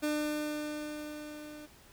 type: tone with level ramp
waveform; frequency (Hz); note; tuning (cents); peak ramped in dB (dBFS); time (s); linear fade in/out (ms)
30% pulse; 300.3; D4; +39; -26 to -43; 0.02-1.67; 20
effects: pink hiss -58 dBFS RMS until 1.92 s